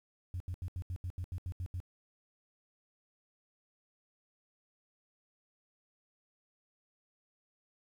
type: tone bursts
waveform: sine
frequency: 89.8 Hz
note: F2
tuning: 49 cents sharp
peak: -34 dBFS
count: 11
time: 0.34-1.802 s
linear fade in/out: 0 ms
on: 62 ms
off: 78 ms
effects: tanh soft clip ceiling -32 dBFS + 11-bit